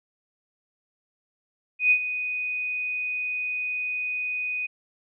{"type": "tone with ADSR envelope", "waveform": "sine", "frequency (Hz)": 2489, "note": "D#7", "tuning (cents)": 0, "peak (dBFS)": -14, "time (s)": [1.79, 4.67], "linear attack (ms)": 120, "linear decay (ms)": 73, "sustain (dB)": -12, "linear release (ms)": 15, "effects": []}